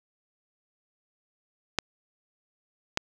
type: clicks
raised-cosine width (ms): 0.2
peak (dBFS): -6 / -7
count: 2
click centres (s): 1.787 / 2.974
effects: none